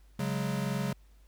square chord, C# suspended fourth, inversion none, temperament equal, 138.59 / 185 / 207.7 Hz, C#3 / F#3 / G#3, 0 / 0 / 0 cents, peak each -34 / -35 / -36 dBFS, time 0.19-0.93 s, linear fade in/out 5 ms, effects added 50 Hz sine -55 dBFS peak until 1.27 s + pink hiss -69 dBFS RMS until 1.27 s

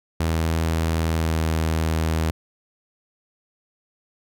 sawtooth tone with pitch glide, 81.3 to 80.18 Hz, E2 to E2, -23 to -47 cents, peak -16 dBFS, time 0.2-2.31 s, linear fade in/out 5 ms, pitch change -24 cents, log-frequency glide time 1.19-1.37 s, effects none

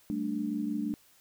sine chord, G suspended second, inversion none, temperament equal with one note detuned, 196 / 221.9 / 293.7 Hz, G3 / A3 / D4, 0 / +15 / 0 cents, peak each -37 / -33 / -33 dBFS, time 0.1-0.94 s, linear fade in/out 0 ms, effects white hiss -62 dBFS RMS until 1.2 s

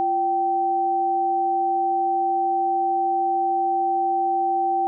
sine tone pair together, 345.7 / 776.1 Hz, F4 / G5, -18 / -18 cents, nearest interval octave + major second, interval 1400 cents, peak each -28 / -19 dBFS, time 0-4.87 s, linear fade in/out 0 ms, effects none

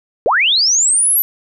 sine linear sweep, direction up, 380.1 to 12000 Hz, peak -10 dBFS, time 0.26-1.22 s, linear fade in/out 0 ms, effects none

